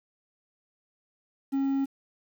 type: tone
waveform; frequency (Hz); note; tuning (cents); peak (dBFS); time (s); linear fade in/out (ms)
triangle; 273; C#4; -26; -22; 1.52-1.86; 20
effects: 9-bit